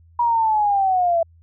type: linear sweep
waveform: sine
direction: down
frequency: 963 to 659.3 Hz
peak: -15 dBFS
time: 0.19-1.23 s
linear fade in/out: 5 ms
effects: added 83 Hz sine -48 dBFS peak until 1.42 s